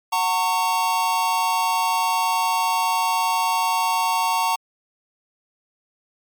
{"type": "chord", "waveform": "square", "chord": "F# major", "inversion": "none", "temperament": "equal with one note detuned", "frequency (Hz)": [740, 910, 1108.7], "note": ["F#5", "A#5", "C#6"], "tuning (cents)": [0, -42, 0], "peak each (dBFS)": [-27, -21, -26], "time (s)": [0.12, 4.56], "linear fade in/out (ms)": 10, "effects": ["MP3 96 kbps"]}